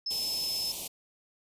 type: tone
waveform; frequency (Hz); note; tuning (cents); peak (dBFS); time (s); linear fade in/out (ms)
sine; 5230; E8; -15; -30; 0.06-0.72; 5
type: band-stop noise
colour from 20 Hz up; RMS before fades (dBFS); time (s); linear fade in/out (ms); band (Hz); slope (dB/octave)
white; -37; 0.1-0.88; 10; 960 to 2500; 48
effects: resampled to 32000 Hz